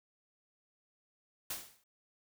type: noise with exponential decay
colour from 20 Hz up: white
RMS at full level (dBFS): -36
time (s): 1.5-1.84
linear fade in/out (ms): 5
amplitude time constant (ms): 72
effects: none